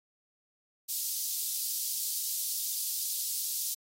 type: high-pass noise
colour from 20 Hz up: white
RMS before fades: -33 dBFS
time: 0.88-3.75 s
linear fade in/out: 20 ms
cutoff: 4200 Hz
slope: 24 dB/octave
effects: AAC 48 kbps